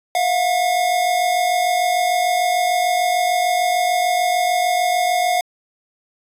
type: tone pair together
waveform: square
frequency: 671 / 717.7 Hz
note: E5 / F5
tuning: +31 / +47 cents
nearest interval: minor second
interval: 116 cents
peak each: -24 / -17 dBFS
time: 0.15-5.41 s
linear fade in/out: 2 ms
effects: resampled to 32000 Hz